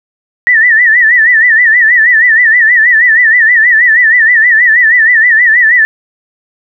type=tone with vibrato; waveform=sine; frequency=1864.7 Hz; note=A#6; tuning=in tune; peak=-3 dBFS; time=0.47-5.85 s; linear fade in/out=0 ms; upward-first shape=sine; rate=6.3 Hz; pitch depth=120 cents each way; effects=none